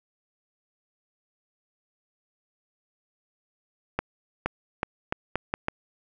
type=accelerating click train; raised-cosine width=0.5 ms; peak=-10 dBFS; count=7; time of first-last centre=3.99-5.684 s; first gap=470 ms; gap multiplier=0.79; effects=none